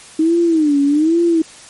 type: tone with vibrato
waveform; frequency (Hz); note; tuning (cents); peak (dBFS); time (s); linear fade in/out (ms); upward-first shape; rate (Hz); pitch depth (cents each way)
sine; 310.4; D#4; -4; -10; 0.19-1.42; 5; sine; 1.2; 170
effects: white hiss -39 dBFS RMS until 1.69 s + MP3 48 kbps